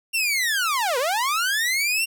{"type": "linear two-way sweep", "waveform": "sawtooth", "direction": "down then up", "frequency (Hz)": [2785, 470, 2785], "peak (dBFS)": -17, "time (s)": [0.13, 2.06], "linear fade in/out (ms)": 20, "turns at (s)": 0.98, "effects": []}